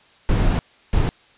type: noise bursts at uneven times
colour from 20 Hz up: brown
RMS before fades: -17 dBFS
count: 2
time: 0.29-0.59 / 0.93-1.09 s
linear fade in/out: 0 ms
effects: white hiss -53 dBFS RMS until 1.37 s + resampled to 8000 Hz